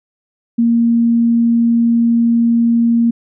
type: tone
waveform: sine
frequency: 233.1 Hz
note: A#3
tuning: in tune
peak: -9 dBFS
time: 0.58-3.11 s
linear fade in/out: 10 ms
effects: none